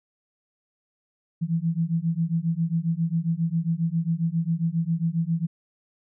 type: beating tone pair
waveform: sine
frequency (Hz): 162.2 / 169.6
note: E3 / E3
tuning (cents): -28 / +50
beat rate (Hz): 7.4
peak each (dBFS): -25 / -25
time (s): 1.41-5.47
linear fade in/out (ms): 20
effects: none